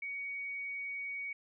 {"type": "tone", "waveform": "sine", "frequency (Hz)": 2245, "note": "C#7", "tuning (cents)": 21, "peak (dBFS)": -37, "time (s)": [0.02, 1.33], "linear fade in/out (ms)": 5, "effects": []}